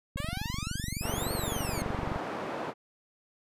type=click train; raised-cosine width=5 ms; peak=-22 dBFS; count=48; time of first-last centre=0.16-2.16 s; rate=23.5 Hz
type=exponential two-way sweep; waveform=10% pulse; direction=up then down; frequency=537 to 4472 to 2105 Hz; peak=-29 dBFS; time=0.17-1.82 s; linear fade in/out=5 ms; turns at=1.33 s
type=band-pass noise; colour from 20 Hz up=white; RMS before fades=-36 dBFS; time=1.01-2.74 s; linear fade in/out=50 ms; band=180 to 890 Hz; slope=12 dB/octave
effects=resampled to 32000 Hz